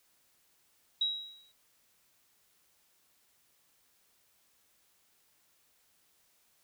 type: tone with exponential decay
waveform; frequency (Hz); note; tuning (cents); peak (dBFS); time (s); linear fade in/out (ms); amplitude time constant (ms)
sine; 3850; B7; -45; -25; 1.01-1.52; 5; 110
effects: white hiss -70 dBFS RMS until 6.63 s